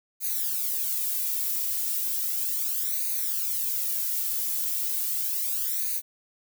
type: noise with flanger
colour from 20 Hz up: violet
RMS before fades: -28 dBFS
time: 0.2-6.02 s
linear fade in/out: 50 ms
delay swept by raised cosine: 0.46 to 2.36 ms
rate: 0.35 Hz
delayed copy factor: +1
effects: none